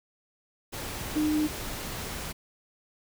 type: tone in noise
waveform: sine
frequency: 304.8 Hz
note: D#4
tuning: 36 cents flat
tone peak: -23 dBFS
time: 1.15-1.48 s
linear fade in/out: 20 ms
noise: pink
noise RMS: -36 dBFS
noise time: 0.72-2.33 s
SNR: +10 dB
effects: none